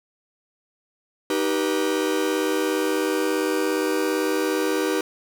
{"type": "chord", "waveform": "45% pulse", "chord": "Eb augmented", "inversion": "none", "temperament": "just", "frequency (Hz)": [311.1, 388.9, 486.1], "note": ["Eb4", "G4", "B4"], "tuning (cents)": [0, -14, -28], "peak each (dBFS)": [-25, -25, -26], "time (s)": [1.3, 5.01], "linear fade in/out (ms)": 2, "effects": []}